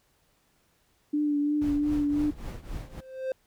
sine tone with vibrato, 293.7 Hz, D4, in tune, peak -23 dBFS, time 1.13-2.31 s, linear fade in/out 10 ms, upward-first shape triangle, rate 2.9 Hz, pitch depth 31 cents each way
brown noise with tremolo, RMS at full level -34 dBFS, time 1.61-3.01 s, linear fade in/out 10 ms, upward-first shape triangle, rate 3.7 Hz, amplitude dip 85%
triangle tone with exponential growth, 523.3 Hz, C5, in tune, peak -23 dBFS, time 2.81-3.32 s, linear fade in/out 2 ms, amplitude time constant 110 ms
effects pink hiss -68 dBFS RMS until 3.46 s

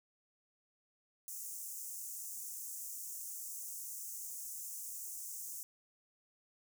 pink high-pass noise, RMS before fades -45 dBFS, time 1.28-5.63 s, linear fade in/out 0 ms, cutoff 6300 Hz, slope 48 dB/octave, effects none

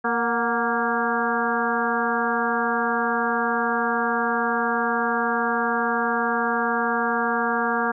harmonic tone with a mistuned harmonic, 233.1 Hz, A#3, in tune, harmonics 1 / 2 / 3 / 4 / 5 / 6 / 7, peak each -28 / -28 / -28 / -28 / -28 / -28 / -28 dBFS, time 0.04-7.92 s, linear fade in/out 10 ms, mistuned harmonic 3, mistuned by +69 cents, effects none

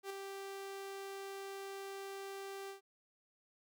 sawtooth tone with ADSR envelope, 392 Hz, G4, in tune, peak -35 dBFS, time 0.03-2.81 s, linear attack 71 ms, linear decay 5 ms, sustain -5 dB, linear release 120 ms, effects none

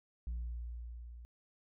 sine tone with level ramp, 59 Hz, A#1, 22 cents sharp, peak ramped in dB -33 to -48 dBFS, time 0.27-1.25 s, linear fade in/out 0 ms, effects tanh soft clip ceiling -35 dBFS

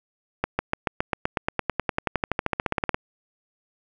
accelerating click train, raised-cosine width 0.5 ms, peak -7 dBFS, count 28, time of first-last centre 0.44-2.944 s, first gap 150 ms, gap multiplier 0.96, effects none

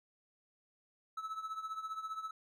triangle tone with tremolo, 1303 Hz, E6, 20 cents flat, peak -34 dBFS, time 1.17-2.31 s, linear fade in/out 5 ms, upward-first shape triangle, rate 15 Hz, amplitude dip 80%, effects none

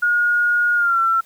sine tone with pitch glide, 1436 to 1347.6 Hz, F6 to E6, +48 to +38 cents, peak -14 dBFS, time 0.02-1.21 s, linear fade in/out 10 ms, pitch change -110 cents, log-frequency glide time 0.75-1.01 s, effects white hiss -52 dBFS RMS until 1.25 s

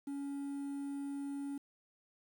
triangle tone with quantisation, 280.3 Hz, C#4, 19 cents sharp, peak -36 dBFS, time 0.07-1.58 s, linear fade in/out 5 ms, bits 10, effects none

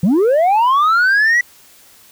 sine linear sweep, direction up, 155.56 to 1971 Hz, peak -7 dBFS, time 0.03-1.41 s, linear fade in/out 5 ms, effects tanh soft clip ceiling -9 dBFS + white hiss -46 dBFS RMS until 2.11 s

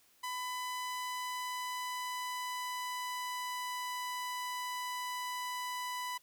sawtooth tone with pitch glide, 1000 to 994.2 Hz, B5 to B5, +21 to +11 cents, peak -33 dBFS, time 0.23-6.18 s, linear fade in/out 10 ms, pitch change -10 cents, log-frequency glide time 0.77-3.95 s, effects white hiss -67 dBFS RMS until 6.22 s

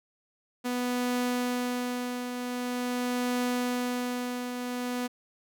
sawtooth tone with tremolo, 246.9 Hz, B3, in tune, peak -22 dBFS, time 0.64-5.08 s, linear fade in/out 20 ms, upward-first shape triangle, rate 0.45 Hz, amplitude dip 55%, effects none

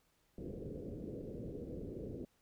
white low-pass noise, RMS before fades -45 dBFS, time 0.38-2.25 s, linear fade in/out 2 ms, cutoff 500 Hz, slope 48 dB/octave, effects pink hiss -75 dBFS RMS until 2.41 s

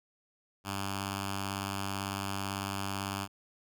5% pulse tone with notch filter, 98 Hz, G2, in tune, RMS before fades -36 dBFS, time 0.64-3.28 s, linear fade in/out 50 ms, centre 490 Hz, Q 0.84, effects none

